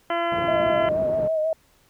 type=harmonic tone; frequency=340.1 Hz; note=F4; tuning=46 cents flat; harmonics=1 / 2 / 3 / 4 / 5 / 6 / 7 / 8 / 9; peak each=-30 / -24 / -30 / -30 / -36 / -34 / -44 / -45 / -38 dBFS; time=0.1-0.89 s; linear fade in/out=2 ms
type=band-pass noise; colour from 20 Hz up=pink; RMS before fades=-33 dBFS; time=0.32-1.28 s; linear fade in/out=2 ms; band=110 to 620 Hz; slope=12 dB/octave
type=tone with vibrato; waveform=sine; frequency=631 Hz; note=D#5; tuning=24 cents sharp; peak=-20 dBFS; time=0.48-1.53 s; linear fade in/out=2 ms; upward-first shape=sine; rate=6.2 Hz; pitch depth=43 cents each way
effects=pink hiss -60 dBFS RMS until 1.89 s